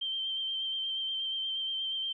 sine tone with vibrato, 3136 Hz, G7, in tune, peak -31 dBFS, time 0.01-2.13 s, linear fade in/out 10 ms, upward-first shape triangle, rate 8.4 Hz, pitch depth 25 cents each way, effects none

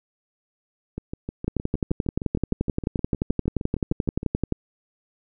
two click trains, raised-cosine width 3 ms, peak -17 / -9 dBFS, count 22 / 36, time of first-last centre 0.98-4.231 / 1.48-4.523 s, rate 6.46 / 11.5 Hz, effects none

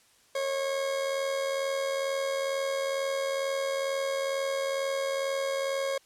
40% pulse tone with amplitude modulation, 545 Hz, C#5, 29 cents flat, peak -25 dBFS, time 0.35-5.98 s, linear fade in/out 5 ms, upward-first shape sine, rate 82.2 Hz, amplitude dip 45%, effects white hiss -62 dBFS RMS until 6.05 s + low-pass 10000 Hz 12 dB/octave

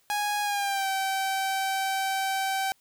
sawtooth tone with pitch glide, 828 to 772.6 Hz, G#5 to G5, -5 to -25 cents, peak -22 dBFS, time 0.1-2.72 s, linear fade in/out 0 ms, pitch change -120 cents, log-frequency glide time 0.42-0.88 s, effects white hiss -66 dBFS RMS until 2.8 s

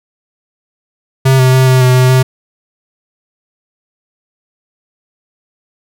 square tone with pitch steps, 132.6 / 129.1 / 130.5 / 129.3 / 127.1 / 127.9 / 129.5 Hz, C3 / C3 / C3 / C3 / C3 / C3 / C3, +23 / -23 / -4 / -20 / -50 / -39 / -17 cents, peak -6 dBFS, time 1.25-2.23 s, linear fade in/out 10 ms, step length 140 ms, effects none

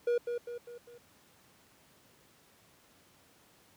triangle tone with echo, 478.8 Hz, A#4, 46 cents sharp, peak -24 dBFS, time 0.07-0.18 s, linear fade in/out 5 ms, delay 200 ms, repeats 4, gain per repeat -6 dB, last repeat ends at 0.98 s, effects pink hiss -63 dBFS RMS until 3.76 s + high-pass 100 Hz 12 dB/octave

